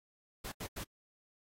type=noise bursts at uneven times; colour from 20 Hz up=pink; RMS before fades=-42 dBFS; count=3; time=0.44-0.52 / 0.6-0.67 / 0.76-0.84 s; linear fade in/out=10 ms; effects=AAC 48 kbps